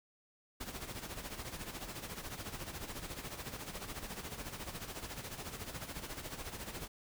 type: noise with tremolo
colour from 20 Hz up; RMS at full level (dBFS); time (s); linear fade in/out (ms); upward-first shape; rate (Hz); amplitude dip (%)
pink; -42; 0.6-6.88; 10; sine; 14; 65
effects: none